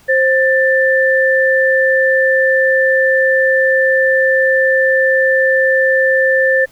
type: tone pair together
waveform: sine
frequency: 526.8 / 1772 Hz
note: C5 / A6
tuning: +12 / +12 cents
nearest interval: octave + major sixth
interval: 2100 cents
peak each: -12 dBFS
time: 0.08-6.66 s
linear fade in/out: 20 ms
effects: pink hiss -48 dBFS RMS until 6.71 s